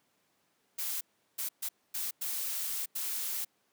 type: noise bursts at uneven times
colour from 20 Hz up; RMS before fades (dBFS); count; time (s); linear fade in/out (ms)
blue; -35; 6; 0.78-1.01 / 1.38-1.49 / 1.62-1.69 / 1.94-2.11 / 2.21-2.86 / 2.95-3.45; 10
effects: pink hiss -73 dBFS RMS until 3.72 s + high-pass 200 Hz 12 dB/octave